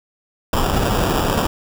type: noise with sample-and-hold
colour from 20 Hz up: pink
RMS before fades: -18 dBFS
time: 0.53-1.47 s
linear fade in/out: 2 ms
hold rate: 2100 Hz
effects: none